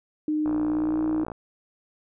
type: tone with pitch glide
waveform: sine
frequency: 305.2 to 312 Hz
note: D#4 to D#4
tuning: -33 to +5 cents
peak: -22 dBFS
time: 0.28-1.24 s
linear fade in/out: 2 ms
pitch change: +38 cents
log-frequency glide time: 0.68-1 s
type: click train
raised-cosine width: 1 ms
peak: -21 dBFS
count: 51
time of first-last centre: 0.46-1.318 s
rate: 58.3 Hz
effects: none